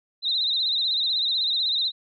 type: tone with vibrato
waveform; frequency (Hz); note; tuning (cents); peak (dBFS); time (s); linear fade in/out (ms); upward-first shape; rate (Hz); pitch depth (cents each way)
sine; 3872; B7; -35; -21; 0.22-1.92; 50; sine; 16; 100
effects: none